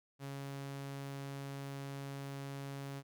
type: tone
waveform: sawtooth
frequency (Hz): 138.59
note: C#3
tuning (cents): 0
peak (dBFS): -38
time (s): 0.19-3.03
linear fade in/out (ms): 50
effects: none